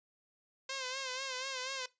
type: tone with vibrato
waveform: 5% pulse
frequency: 523.3 Hz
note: C5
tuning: in tune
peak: -26 dBFS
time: 0.69-1.86 s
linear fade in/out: 5 ms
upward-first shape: sine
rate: 4.1 Hz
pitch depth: 65 cents each way
effects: noise-tail reverb RT60 0.2 s tail -18 dB re dry + resampled to 16000 Hz